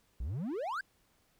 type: exponential sweep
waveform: triangle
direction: up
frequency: 51.91 to 1661.2 Hz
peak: -32 dBFS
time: 0.2-0.81 s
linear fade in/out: 5 ms
effects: pink hiss -71 dBFS RMS until 1.39 s